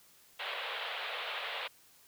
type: band-pass noise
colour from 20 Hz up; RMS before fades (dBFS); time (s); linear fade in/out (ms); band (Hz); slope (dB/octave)
white; -39; 0.39-1.68; 10; 460 to 3700; 48
effects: white hiss -62 dBFS RMS until 2.07 s